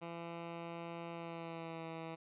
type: tone with pitch glide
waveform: 10% pulse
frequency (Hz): 168.8 to 163.33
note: E3 to E3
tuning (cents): +41 to -16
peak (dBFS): -35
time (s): 0.01-2.16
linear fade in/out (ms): 20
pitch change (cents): -57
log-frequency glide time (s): 1.12-1.86
effects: resampled to 8000 Hz